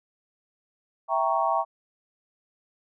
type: chord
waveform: sine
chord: E diminished seventh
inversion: none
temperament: equal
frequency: 659.3 / 784 / 932.3 / 1108.7 Hz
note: E5 / G5 / Bb5 / Db6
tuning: 0 / 0 / 0 / 0 cents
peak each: -27 dBFS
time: 1.08-1.65 s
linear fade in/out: 50 ms
effects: none